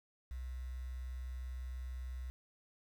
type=tone with quantisation; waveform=sine; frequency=63 Hz; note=B1; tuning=35 cents sharp; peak=-40 dBFS; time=0.31-2.3 s; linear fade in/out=0 ms; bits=10; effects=none